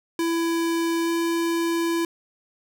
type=tone with pitch glide; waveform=square; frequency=333.3 to 335.4 Hz; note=E4 to E4; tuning=+19 to +30 cents; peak=-22 dBFS; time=0.19-2.05 s; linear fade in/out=2 ms; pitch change=+11 cents; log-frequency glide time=1.03-1.1 s; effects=none